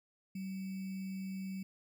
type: tone with sample-and-hold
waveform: sine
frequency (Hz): 190.9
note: G3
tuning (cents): -46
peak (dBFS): -38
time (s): 0.35-1.63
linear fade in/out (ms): 5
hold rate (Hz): 2450
effects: none